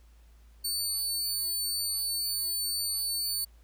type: tone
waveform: 20% pulse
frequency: 4499 Hz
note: C#8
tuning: 25 cents sharp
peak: -23 dBFS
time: 0.64-3.45 s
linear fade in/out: 10 ms
effects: added 56 Hz sine -53 dBFS peak until 3.63 s + pink hiss -67 dBFS RMS until 3.63 s